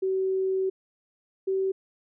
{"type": "tone pair in turn", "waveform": "sine", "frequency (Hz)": [380, 383.3], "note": ["F#4", "G4"], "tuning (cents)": [46, -39], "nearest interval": "unison", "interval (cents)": 15, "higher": "second", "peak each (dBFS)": -23, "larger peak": "neither", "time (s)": [[0.02, 0.7], [1.47, 1.72]], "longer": "first", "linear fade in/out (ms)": 10, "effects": []}